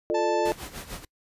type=chord; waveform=sine; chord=D minor; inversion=first; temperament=equal with one note detuned; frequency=349.2 / 440 / 599.3 Hz; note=F4 / A4 / D5; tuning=0 / 0 / +35 cents; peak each=-27 dBFS; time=0.1-0.52 s; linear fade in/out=0 ms
type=harmonic tone; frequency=880 Hz; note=A5; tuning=in tune; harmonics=1 / 2 / 3 / 4 / 5 / 6 / 7 / 8; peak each=-27 / -39 / -41 / -47 / -45 / -48 / -51 / -49 dBFS; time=0.14-0.52 s; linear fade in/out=10 ms
type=noise with tremolo; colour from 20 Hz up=pink; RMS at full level=-36 dBFS; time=0.45-1.05 s; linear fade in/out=5 ms; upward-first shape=sine; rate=6.7 Hz; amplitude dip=75%
effects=noise-tail reverb RT60 0.1 s tail -26 dB re dry + resampled to 32000 Hz